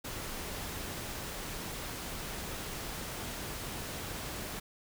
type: noise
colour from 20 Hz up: pink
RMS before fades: -40 dBFS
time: 0.04-4.6 s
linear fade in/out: 10 ms
effects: none